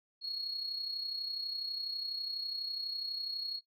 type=tone with amplitude modulation; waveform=sine; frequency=4318 Hz; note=C#8; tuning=46 cents flat; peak=-32 dBFS; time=0.21-3.61 s; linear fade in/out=50 ms; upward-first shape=sine; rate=32.1 Hz; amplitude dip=60%; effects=noise-tail reverb RT60 0.1 s tail -17 dB re dry + tanh soft clip ceiling -30 dBFS